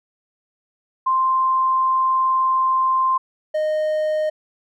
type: tone pair in turn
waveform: sine / triangle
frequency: 1046.5 / 617.1 Hz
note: C6 / D#5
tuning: 0 / -14 cents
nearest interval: major sixth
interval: 914 cents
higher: first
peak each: -15 / -16 dBFS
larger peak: first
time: 1.06-3.18 / 3.54-4.3 s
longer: first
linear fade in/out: 10 ms
effects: none